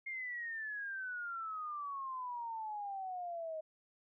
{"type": "exponential sweep", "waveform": "sine", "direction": "down", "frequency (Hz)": [2139, 622.3], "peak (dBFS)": -39, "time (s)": [0.06, 3.61], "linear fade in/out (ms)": 10, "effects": []}